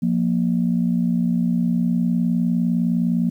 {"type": "tone pair together", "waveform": "sine", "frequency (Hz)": [175.7, 235.4], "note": ["F3", "A#3"], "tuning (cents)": [11, 17], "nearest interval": "perfect fourth", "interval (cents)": 506, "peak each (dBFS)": -19, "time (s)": [0.02, 3.3], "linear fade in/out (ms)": 10, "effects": ["tanh soft clip ceiling -9 dBFS", "9-bit"]}